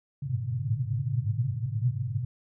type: band-pass noise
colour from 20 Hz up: white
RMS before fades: -29 dBFS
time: 0.22-2.25 s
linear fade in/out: 5 ms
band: 100 to 140 Hz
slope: 96 dB/octave
effects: none